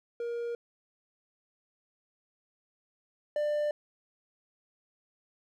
triangle tone pair in turn, 471.7 / 594.3 Hz, A#4 / D5, +20 / +20 cents, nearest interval major third, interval 400 cents, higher second, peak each -30 / -25 dBFS, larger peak second, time 0.2-0.55 / 3.36-3.71 s, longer neither, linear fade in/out 2 ms, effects none

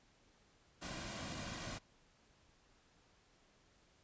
pink noise with comb filter, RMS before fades -45 dBFS, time 0.81-1.79 s, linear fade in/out 20 ms, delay 2.3 ms, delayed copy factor -0.55, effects pink hiss -70 dBFS RMS until 4.03 s + resampled to 16000 Hz

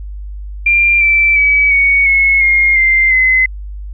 sine tone with pitch steps, 2384 / 2332 / 2282 / 2232 / 2184 / 2136 / 2090 / 2044 Hz, D7 / D7 / C#7 / C#7 / C#7 / C7 / C7 / C7, +25 / -13 / +50 / +11 / -26 / +35 / -2 / -41 cents, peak -7 dBFS, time 0.66-3.46 s, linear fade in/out 5 ms, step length 350 ms, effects added 50 Hz sine -23 dBFS peak until 3.93 s

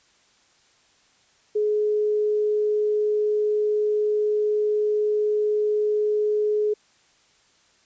sine tone, 422 Hz, G#4, 28 cents sharp, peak -19 dBFS, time 1.55-6.74 s, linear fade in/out 10 ms, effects white hiss -60 dBFS RMS until 7.85 s + resampled to 16000 Hz

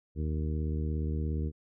harmonic tone, 77.1 Hz, D#2, 15 cents flat, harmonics 1 / 2 / 3 / 4 / 5 / 6, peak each -30 / -36 / -40 / -42 / -44 / -46 dBFS, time 0.15-1.52 s, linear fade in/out 50 ms, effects none

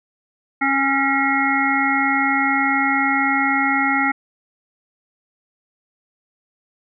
harmonic tone with a mistuned harmonic, 274.4 Hz, C#4, 17 cents flat, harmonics 1 / 3 / 5 / 7 / 8, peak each -22 / -22 / -22 / -22 / -22 dBFS, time 0.61-4.12 s, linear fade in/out 10 ms, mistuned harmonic 8, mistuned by -29 cents, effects none

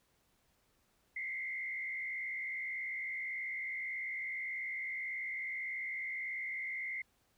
sine tone with frequency modulation, 2093 Hz, C7, in tune, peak -37 dBFS, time 1.16-7.02 s, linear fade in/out 5 ms, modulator 61.7 Hz, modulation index 1.3, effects pink hiss -74 dBFS RMS until 7.37 s

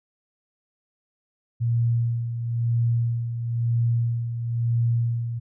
sine tone with tremolo, 117.4 Hz, A#2, 13 cents sharp, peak -18 dBFS, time 1.6-5.4 s, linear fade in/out 20 ms, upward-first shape sine, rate 1 Hz, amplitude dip 60%, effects none

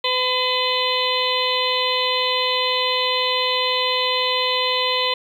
harmonic tone, 506 Hz, B4, 42 cents sharp, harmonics 1 / 2 / 4 / 5 / 6 / 7 / 8, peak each -25 / -24 / -28 / -29 / -25 / -25 / -26 dBFS, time 0.04-5.14 s, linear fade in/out 5 ms, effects 8-bit

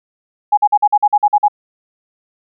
sine tone bursts, 830.6 Hz, G#5, in tune, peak -7 dBFS, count 10, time 0.52-1.483 s, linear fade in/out 10 ms, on 54 ms, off 47 ms, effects none

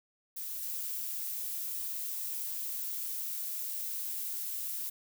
violet noise with level steps, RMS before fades -39 / -37 dBFS, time 0.36-4.9 s, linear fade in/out 10 ms, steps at 0.62 s, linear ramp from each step 5 ms, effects none

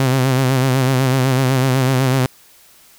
sawtooth tone with vibrato, 130.81 Hz, C3, in tune, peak -9 dBFS, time 0-2.26 s, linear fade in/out 2 ms, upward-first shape sine, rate 8 Hz, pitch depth 62 cents each way, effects white hiss -48 dBFS RMS until 2.98 s

